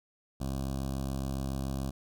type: tone with notch filter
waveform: 15% pulse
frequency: 67.1 Hz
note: C2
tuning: 44 cents sharp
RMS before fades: -34 dBFS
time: 0.4-1.91 s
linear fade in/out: 10 ms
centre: 2000 Hz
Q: 0.66
effects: none